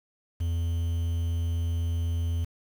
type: tone with quantisation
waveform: triangle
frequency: 84 Hz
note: E2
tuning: 33 cents sharp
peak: -23 dBFS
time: 0.4-2.45 s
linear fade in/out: 10 ms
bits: 8
effects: none